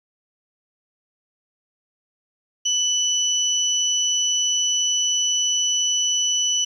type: tone pair together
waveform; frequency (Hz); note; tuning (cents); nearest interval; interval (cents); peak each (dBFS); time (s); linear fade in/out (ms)
sine; 2982 / 5935; F#7 / F#8; +13 / +4; octave; 1191; -21; 2.65-6.65; 10
effects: 9-bit